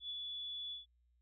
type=tone with ADSR envelope; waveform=sine; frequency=3433 Hz; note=A7; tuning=43 cents flat; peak=-39 dBFS; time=0-0.86 s; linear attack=94 ms; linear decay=34 ms; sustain=-2 dB; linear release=140 ms; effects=added 60 Hz sine -70 dBFS peak until 1.21 s